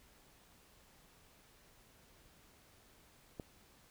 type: click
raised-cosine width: 2 ms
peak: -29 dBFS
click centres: 3.398 s
effects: pink hiss -65 dBFS RMS until 3.9 s